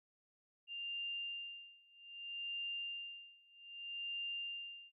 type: tone with tremolo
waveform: sine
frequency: 2794 Hz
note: F7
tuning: in tune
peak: -39 dBFS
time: 0.67-4.92 s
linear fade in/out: 50 ms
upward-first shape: sine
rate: 0.63 Hz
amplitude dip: 95%
effects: none